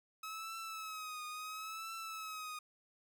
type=tone with vibrato; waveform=sawtooth; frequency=1282 Hz; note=E6; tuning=49 cents flat; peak=-39 dBFS; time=0.23-2.59 s; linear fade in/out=5 ms; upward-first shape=triangle; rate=0.73 Hz; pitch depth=74 cents each way; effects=none